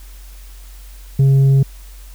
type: tone with tanh clipping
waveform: triangle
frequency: 136.2 Hz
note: C#3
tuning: 30 cents flat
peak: -9 dBFS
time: 1.19-1.63 s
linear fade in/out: 5 ms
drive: 8 dB
effects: added 46 Hz sine -34 dBFS peak until 2.14 s + white hiss -46 dBFS RMS until 2.14 s